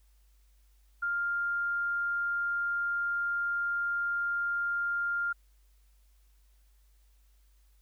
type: tone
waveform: sine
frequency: 1400 Hz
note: F6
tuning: 4 cents sharp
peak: -28 dBFS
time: 1.02-5.33 s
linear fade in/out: 10 ms
effects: added 50 Hz sine -60 dBFS peak until 7.81 s + white hiss -73 dBFS RMS until 7.81 s